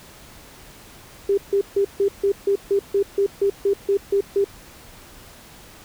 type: tone bursts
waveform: sine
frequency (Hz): 398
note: G4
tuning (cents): +26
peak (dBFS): -15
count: 14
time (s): 1.29-4.444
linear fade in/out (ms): 5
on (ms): 86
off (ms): 150
effects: pink hiss -45 dBFS RMS until 5.84 s